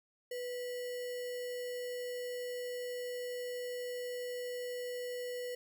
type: tone with sample-and-hold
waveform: sine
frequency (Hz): 493.9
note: B4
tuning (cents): 0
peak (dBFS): -37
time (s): 0.31-5.55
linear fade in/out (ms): 5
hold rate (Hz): 2450
effects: none